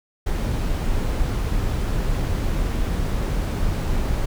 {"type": "noise", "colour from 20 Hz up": "brown", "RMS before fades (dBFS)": -22, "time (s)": [0.26, 4.26], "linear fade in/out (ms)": 10, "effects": []}